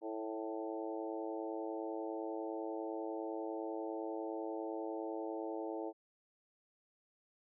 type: harmonic tone with a mistuned harmonic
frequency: 110 Hz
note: A2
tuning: in tune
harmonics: 3 / 4 / 5 / 6 / 7 / 8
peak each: -42 / -44 / -46 / -48 / -49 / -50 dBFS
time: 0.01-5.93 s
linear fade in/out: 50 ms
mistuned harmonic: 6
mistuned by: -19 cents
effects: none